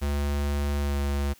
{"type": "tone with pitch glide", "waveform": "square", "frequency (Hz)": [71.7, 70.71], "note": ["D2", "C#2"], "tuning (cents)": [-41, 35], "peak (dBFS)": -25, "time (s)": [0.01, 1.34], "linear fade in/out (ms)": 20, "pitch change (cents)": -24, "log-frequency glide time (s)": [0.8, 0.98], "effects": ["white hiss -56 dBFS RMS until 1.39 s"]}